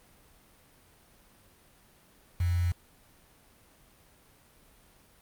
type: tone with quantisation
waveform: sine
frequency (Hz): 87.3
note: F2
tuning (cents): 0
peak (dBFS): -24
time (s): 2.4-2.72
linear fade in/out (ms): 5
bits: 7
effects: pink hiss -60 dBFS RMS until 5.21 s + Opus 32 kbps